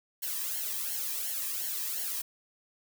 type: noise with flanger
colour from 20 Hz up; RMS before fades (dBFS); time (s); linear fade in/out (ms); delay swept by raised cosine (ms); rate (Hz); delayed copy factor
blue; -34; 0.22-2.22; 10; 0.81 to 1.42; 2.8; -0.8
effects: none